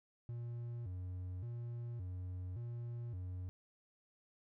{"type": "tone with vibrato", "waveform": "triangle", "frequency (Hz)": 104, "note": "G#2", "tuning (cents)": 3, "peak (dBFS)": -39, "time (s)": [0.29, 3.49], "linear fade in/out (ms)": 0, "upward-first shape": "square", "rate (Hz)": 0.88, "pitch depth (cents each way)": 230, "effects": []}